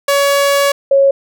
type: tone pair in turn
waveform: sawtooth / sine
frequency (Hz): 563 / 550.1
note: C#5 / C#5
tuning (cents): +27 / -13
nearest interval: unison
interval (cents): 40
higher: first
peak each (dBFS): -6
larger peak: neither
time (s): 0.08-0.72 / 0.91-1.11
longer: first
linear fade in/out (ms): 5
effects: none